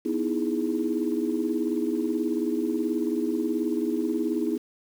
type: chord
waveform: sine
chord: E major seventh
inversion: second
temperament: equal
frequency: 246.9 / 311.1 / 329.6 / 415.3 Hz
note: B3 / D#4 / E4 / G#4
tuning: 0 / 0 / 0 / 0 cents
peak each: -29 / -28 / -28 / -31 dBFS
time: 0.05-4.58 s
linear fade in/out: 10 ms
effects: tanh soft clip ceiling -14 dBFS + 8-bit